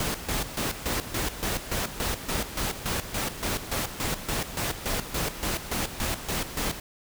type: noise with tremolo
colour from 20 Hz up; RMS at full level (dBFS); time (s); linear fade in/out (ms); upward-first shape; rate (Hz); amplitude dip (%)
pink; -28; 0-6.8; 2; square; 3.5; 70
effects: none